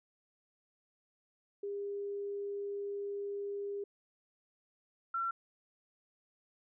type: tone pair in turn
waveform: sine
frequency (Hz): 403.3 / 1356.5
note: G4 / E6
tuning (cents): +49 / +49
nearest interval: octave + major sixth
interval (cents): 2100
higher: second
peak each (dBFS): -36 / -32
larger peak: second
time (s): 1.63-3.84 / 5.14-5.31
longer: first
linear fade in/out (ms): 5
effects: none